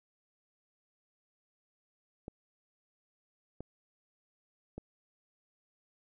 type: clicks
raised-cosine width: 2 ms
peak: -28 dBFS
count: 3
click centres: 2.281 / 3.606 / 4.78 s
effects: none